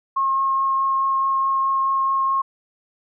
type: tone with vibrato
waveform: sine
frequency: 1078 Hz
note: C#6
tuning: 49 cents flat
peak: -17 dBFS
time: 0.16-2.42 s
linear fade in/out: 10 ms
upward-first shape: triangle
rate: 4.7 Hz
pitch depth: 9 cents each way
effects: none

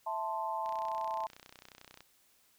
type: chord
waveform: sine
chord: A minor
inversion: second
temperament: equal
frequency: 659.3 / 880 / 1046.5 Hz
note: E5 / A5 / C6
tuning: 0 / 0 / 0 cents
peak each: -40 / -35 / -39 dBFS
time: 0.06-1.27 s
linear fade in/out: 10 ms
type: click train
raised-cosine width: 0.2 ms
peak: -33 dBFS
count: 43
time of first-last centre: 0.66-2.006 s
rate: 31.2 Hz
effects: white hiss -68 dBFS RMS until 2.58 s

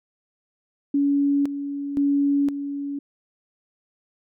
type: tone with tremolo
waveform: sine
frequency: 282.7 Hz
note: C#4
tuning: 34 cents sharp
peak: -17 dBFS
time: 0.94-2.99 s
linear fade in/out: 5 ms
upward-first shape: square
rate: 0.97 Hz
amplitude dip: 65%
effects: none

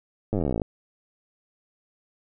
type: slowing click train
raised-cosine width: 2 ms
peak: -13 dBFS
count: 22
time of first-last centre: 0.33-0.618 s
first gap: 9 ms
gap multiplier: 1.04
effects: none

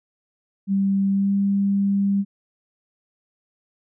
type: tone with pitch glide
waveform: sine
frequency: 196 to 198.62 Hz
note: G3 to G3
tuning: 0 to +23 cents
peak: -17 dBFS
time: 0.67-2.25 s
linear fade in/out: 50 ms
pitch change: +23 cents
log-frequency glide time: 1.1-1.33 s
effects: none

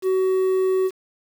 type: tone with quantisation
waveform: triangle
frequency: 376.2 Hz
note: F#4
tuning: 29 cents sharp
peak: -15 dBFS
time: 0.02-0.91 s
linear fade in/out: 50 ms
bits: 7
effects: none

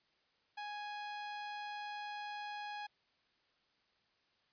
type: tone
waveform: sawtooth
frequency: 830.6 Hz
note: G#5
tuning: in tune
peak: -38 dBFS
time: 0.57-2.87 s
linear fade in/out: 10 ms
effects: white hiss -75 dBFS RMS until 4.52 s + resampled to 11025 Hz

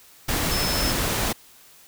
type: tone in noise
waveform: sine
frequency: 5250 Hz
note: E8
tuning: 8 cents flat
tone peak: -27 dBFS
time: 0.51-0.92 s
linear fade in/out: 10 ms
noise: pink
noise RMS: -24 dBFS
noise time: 0.28-1.33 s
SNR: -6 dB
effects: white hiss -51 dBFS RMS until 1.87 s

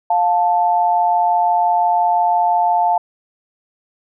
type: tone pair together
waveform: sine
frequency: 705.8 / 880 Hz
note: F5 / A5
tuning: +18 / 0 cents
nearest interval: major third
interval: 382 cents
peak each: -15 / -15 dBFS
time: 0.1-2.98 s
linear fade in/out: 5 ms
effects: none

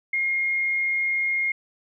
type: tone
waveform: sine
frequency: 2138 Hz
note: C7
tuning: 37 cents sharp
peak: -21 dBFS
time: 0.13-1.52 s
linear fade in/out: 5 ms
effects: none

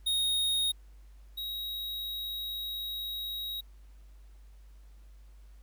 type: tone pair in turn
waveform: square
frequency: 3729 / 3812 Hz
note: A#7 / A#7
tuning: 0 / +38 cents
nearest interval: unison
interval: 38 cents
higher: second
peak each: -27 / -35 dBFS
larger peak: first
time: 0.06-0.72 / 1.37-3.61 s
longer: second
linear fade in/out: 10 ms
effects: added 50 Hz sine -50 dBFS peak until 5.62 s + pink hiss -69 dBFS RMS until 5.62 s

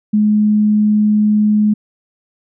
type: tone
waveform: sine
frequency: 211.1 Hz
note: G#3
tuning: 29 cents sharp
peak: -9 dBFS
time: 0.13-1.74 s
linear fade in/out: 10 ms
effects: none

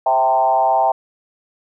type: tone with frequency modulation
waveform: sine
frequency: 784 Hz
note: G5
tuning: in tune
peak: -12 dBFS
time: 0.06-0.92 s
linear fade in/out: 5 ms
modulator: 127 Hz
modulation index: 1.2
effects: none

